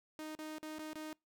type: tone with dropouts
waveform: sawtooth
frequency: 310 Hz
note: D#4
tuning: 6 cents flat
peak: -39 dBFS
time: 0.19-1.13 s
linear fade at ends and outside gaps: 0 ms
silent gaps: 0.351-0.389 / 0.583-0.629 / 0.785-0.792 / 0.932-0.956 s
effects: noise-tail reverb RT60 0.2 s tail -26 dB re dry